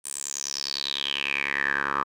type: tone with band-pass filter sweep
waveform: 10% pulse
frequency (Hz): 70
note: C#2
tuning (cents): +18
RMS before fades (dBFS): -29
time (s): 0.04-2.04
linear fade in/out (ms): 20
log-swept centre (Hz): 9200 to 1200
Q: 6.9
effects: none